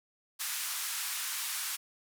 white band-pass noise, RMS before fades -36 dBFS, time 0.39-1.77 s, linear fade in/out 20 ms, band 1000 to 14000 Hz, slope 24 dB/octave, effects none

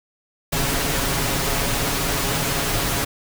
pink noise with comb filter, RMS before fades -22 dBFS, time 0.52-3.05 s, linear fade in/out 10 ms, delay 7.2 ms, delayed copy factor +0.5, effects none

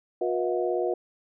harmonic tone with a mistuned harmonic, 120 Hz, B2, 49 cents flat, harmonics 3 / 4 / 5 / 6, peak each -27 / -29 / -31 / -33 dBFS, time 0.21-0.94 s, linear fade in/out 5 ms, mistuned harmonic 5, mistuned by +120 cents, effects none

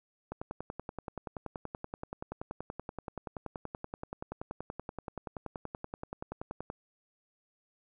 click train, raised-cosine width 1 ms, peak -24 dBFS, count 68, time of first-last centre 0.32-6.701 s, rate 10.5 Hz, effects none

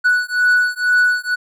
triangle beating tone pair, 1476 / 1478.1 Hz, F#6 / F#6, -5 / -2 cents, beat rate 2.1 Hz, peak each -14 dBFS, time 0.04-1.36 s, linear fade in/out 20 ms, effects none

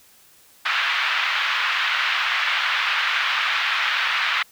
pink band-pass noise, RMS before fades -22 dBFS, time 0.65-4.43 s, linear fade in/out 10 ms, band 1200 to 3400 Hz, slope 24 dB/octave, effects white hiss -53 dBFS RMS until 4.51 s

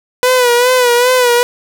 sawtooth tone with vibrato, 493.9 Hz, B4, in tune, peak -4 dBFS, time 0.23-1.43 s, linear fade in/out 0 ms, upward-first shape sine, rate 2.5 Hz, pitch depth 59 cents each way, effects none

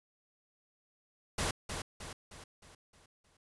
pink noise with echo, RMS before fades -33 dBFS, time 1.38-1.51 s, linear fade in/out 5 ms, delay 310 ms, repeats 6, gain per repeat -6 dB, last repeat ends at 3.37 s, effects resampled to 24000 Hz

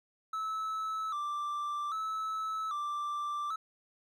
triangle tone with vibrato, 1238 Hz, D#6, 9 cents flat, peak -31 dBFS, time 0.33-3.56 s, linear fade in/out 5 ms, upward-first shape square, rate 0.63 Hz, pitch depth 88 cents each way, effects none

